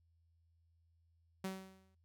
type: tone with exponential decay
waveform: sawtooth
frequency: 190 Hz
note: F#3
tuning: 46 cents sharp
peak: -33 dBFS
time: 1.44-1.95 s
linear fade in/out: 5 ms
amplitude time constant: 110 ms
effects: noise-tail reverb RT60 0.1 s tail -24 dB re dry + added 83 Hz sine -70 dBFS peak until 2.04 s